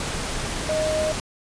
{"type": "tone in noise", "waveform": "sine", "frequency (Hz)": 622.3, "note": "D#5", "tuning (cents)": 0, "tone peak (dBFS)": -21, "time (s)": [0.69, 1.12], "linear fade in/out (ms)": 2, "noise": "pink", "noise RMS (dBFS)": -28, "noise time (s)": [0, 1.2], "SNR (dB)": 4, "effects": ["resampled to 22050 Hz"]}